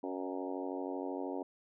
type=harmonic tone with a mistuned harmonic; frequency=92.9 Hz; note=F#2; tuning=7 cents sharp; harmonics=3 / 4 / 5 / 6 / 7 / 8 / 9 / 10; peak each=-40 / -42 / -44 / -46 / -47 / -48 / -49 / -50 dBFS; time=0.03-1.43 s; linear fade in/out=5 ms; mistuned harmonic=7; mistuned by=-16 cents; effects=none